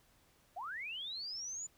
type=linear sweep; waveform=sine; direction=up; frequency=646 to 7080 Hz; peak=-40 dBFS; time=0.56-1.67 s; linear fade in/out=10 ms; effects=pink hiss -69 dBFS RMS until 1.77 s